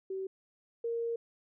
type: tone pair in turn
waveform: sine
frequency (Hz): 382.3 / 464.7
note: G4 / A#4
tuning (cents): -43 / -5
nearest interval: minor third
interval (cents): 338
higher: second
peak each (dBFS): -34 / -31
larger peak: second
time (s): 0.1-0.27 / 0.84-1.16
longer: second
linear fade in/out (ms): 5
effects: none